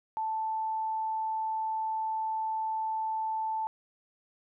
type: tone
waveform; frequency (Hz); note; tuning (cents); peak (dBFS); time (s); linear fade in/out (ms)
sine; 880; A5; 0; -29; 0.17-3.67; 0
effects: none